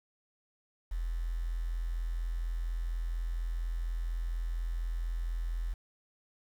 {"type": "tone with quantisation", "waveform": "sine", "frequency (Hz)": 42.11, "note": "E1", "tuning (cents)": 38, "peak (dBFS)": -31, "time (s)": [0.91, 5.74], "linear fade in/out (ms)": 10, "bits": 9, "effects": []}